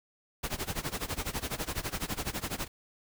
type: noise with tremolo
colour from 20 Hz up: pink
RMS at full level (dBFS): -32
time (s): 0.43-2.68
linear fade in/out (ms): 10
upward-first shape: sine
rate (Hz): 12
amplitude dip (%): 90
effects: none